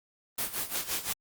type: noise with tremolo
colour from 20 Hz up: white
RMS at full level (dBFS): -30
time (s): 0.38-1.13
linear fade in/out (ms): 5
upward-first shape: sine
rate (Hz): 5.8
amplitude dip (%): 80
effects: Opus 32 kbps